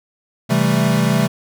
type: chord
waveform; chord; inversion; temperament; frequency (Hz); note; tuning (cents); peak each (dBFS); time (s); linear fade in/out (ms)
square; A minor seventh; first; equal with one note detuned; 132.56 / 164.81 / 196 / 220; C3 / E3 / G3 / A3; +23 / 0 / 0 / 0; -20; 0.49-1.28; 20
effects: none